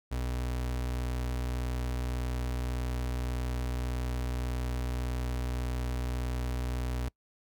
35% pulse tone, 61.74 Hz, B1, in tune, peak -29 dBFS, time 0.11-7.09 s, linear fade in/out 10 ms, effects noise-tail reverb RT60 0.1 s tail -24 dB re dry

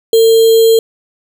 sine tone with sample-and-hold, 451.1 Hz, A4, 43 cents sharp, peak -4 dBFS, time 0.13-0.79 s, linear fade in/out 2 ms, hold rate 3675 Hz, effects none

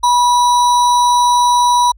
sine tone with sample-and-hold, 974 Hz, B5, 24 cents flat, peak -8 dBFS, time 0.03-1.92 s, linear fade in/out 10 ms, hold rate 4900 Hz, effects added 50 Hz sine -40 dBFS peak until 1.97 s + low-pass 9000 Hz 12 dB/octave

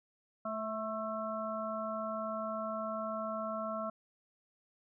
harmonic tone with a mistuned harmonic, 218.2 Hz, A3, 14 cents flat, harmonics 1 / 3 / 5 / 6, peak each -42 / -38 / -42 / -41 dBFS, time 0.45-3.9 s, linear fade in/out 5 ms, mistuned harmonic 6, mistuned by +28 cents, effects none

